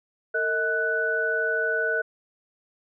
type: tone cluster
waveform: sine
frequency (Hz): 453.1 / 635 / 1488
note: A#4 / D#5 / F#6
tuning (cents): -49 / +35 / +9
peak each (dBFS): -28 / -30 / -24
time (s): 0.34-2.02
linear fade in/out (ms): 10
effects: none